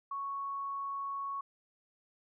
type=tone; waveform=sine; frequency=1108.7 Hz; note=C#6; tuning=in tune; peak=-35 dBFS; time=0.11-1.41 s; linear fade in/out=5 ms; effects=none